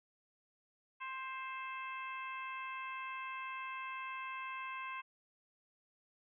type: harmonic tone with a mistuned harmonic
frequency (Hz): 526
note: C5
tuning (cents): +9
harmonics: 2 / 3 / 4 / 5 / 6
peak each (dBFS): -43 / -50 / -49 / -48 / -60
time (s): 1-5.02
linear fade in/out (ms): 20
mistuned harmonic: 6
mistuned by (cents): +32
effects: none